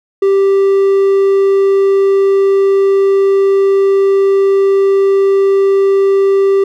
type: tone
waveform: triangle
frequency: 392 Hz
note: G4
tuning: in tune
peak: -5 dBFS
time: 0.22-6.64 s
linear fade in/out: 5 ms
effects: none